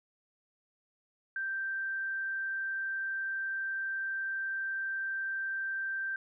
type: tone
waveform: sine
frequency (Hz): 1568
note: G6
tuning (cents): 0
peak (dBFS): -32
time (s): 1.36-6.16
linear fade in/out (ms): 2
effects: none